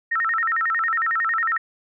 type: tone with vibrato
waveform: sine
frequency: 1568 Hz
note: G6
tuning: in tune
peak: -19 dBFS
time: 0.11-1.58 s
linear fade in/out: 10 ms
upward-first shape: square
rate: 11 Hz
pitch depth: 290 cents each way
effects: none